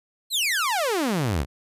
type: exponential sweep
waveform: sawtooth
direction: down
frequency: 4318 to 59.1 Hz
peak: -18 dBFS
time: 0.3-1.46 s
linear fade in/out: 50 ms
effects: resampled to 32000 Hz